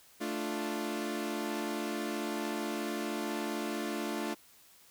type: chord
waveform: sawtooth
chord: D minor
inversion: second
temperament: equal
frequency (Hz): 220 / 293.7 / 349.2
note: A3 / D4 / F4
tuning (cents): 0 / 0 / 0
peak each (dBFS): -34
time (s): 0.2-4.35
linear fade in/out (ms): 20
effects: white hiss -60 dBFS RMS until 4.9 s